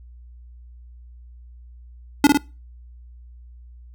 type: tone with echo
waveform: square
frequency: 287.8 Hz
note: D4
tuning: 35 cents flat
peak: -9 dBFS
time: 2.24-2.27 s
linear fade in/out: 2 ms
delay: 52 ms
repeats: 2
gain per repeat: -3 dB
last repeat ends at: 2.374 s
effects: noise-tail reverb RT60 0.3 s tail -22 dB re dry + added 60 Hz sine -41 dBFS peak until 3.94 s